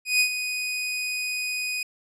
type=tone with ADSR envelope; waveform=sawtooth; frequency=2489 Hz; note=D#7; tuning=in tune; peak=-13 dBFS; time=0.05-1.83 s; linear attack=150 ms; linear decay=87 ms; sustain=-10 dB; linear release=4 ms; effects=low-pass 12000 Hz 12 dB/octave